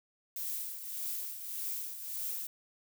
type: noise with tremolo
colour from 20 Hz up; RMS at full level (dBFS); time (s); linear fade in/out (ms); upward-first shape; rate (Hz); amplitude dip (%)
violet; -36; 0.36-2.47; 2; triangle; 1.7; 65
effects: none